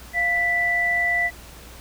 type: tone pair together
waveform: sine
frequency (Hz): 695.4 / 1977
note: F5 / B6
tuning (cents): -8 / +1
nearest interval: octave + tritone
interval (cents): 1809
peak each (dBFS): -27 / -19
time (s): 0.13-1.31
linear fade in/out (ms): 50
effects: added 60 Hz sine -44 dBFS peak until 1.8 s + pink hiss -44 dBFS RMS until 1.8 s